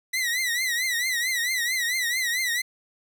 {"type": "tone with vibrato", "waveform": "sawtooth", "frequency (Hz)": 1972, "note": "B6", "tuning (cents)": -3, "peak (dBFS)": -20, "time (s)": [0.13, 2.62], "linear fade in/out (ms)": 10, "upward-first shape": "triangle", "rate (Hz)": 4.5, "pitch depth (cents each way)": 130, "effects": []}